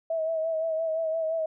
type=tone with vibrato; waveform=sine; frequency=645 Hz; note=E5; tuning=38 cents flat; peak=-25 dBFS; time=0.1-1.46 s; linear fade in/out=5 ms; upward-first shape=sine; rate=5.8 Hz; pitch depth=37 cents each way; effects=none